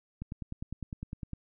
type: click train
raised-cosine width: 5 ms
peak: -25 dBFS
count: 12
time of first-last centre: 0.22-1.333 s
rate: 9.88 Hz
effects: none